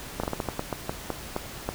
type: slowing click train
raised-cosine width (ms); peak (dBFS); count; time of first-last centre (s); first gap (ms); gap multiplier
1; -13; 12; 0.2-1.69; 35; 1.25
effects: pink hiss -40 dBFS RMS until 1.74 s